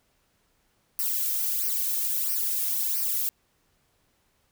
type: noise with flanger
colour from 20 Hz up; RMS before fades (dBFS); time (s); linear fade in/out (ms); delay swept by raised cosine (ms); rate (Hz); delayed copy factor
violet; -27; 0.99-3.29; 0; 0.27 to 2.07; 1.5; -1
effects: pink hiss -69 dBFS RMS until 4.51 s